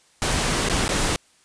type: noise with dropouts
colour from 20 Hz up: pink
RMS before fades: -22 dBFS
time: 0.22-1.16 s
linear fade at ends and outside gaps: 0 ms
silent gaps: 0.687-0.697 / 0.88-0.891 s
effects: white hiss -58 dBFS RMS until 1.44 s + resampled to 22050 Hz